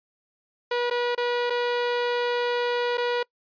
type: tone with dropouts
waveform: sawtooth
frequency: 484.3 Hz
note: B4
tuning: 34 cents flat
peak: -19 dBFS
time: 0.71-3.23 s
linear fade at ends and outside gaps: 5 ms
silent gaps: 0.9-0.909 / 1.15-1.177 / 1.499-1.503 / 2.973-2.979 s
effects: noise-tail reverb RT60 0.1 s tail -25 dB re dry + resampled to 11025 Hz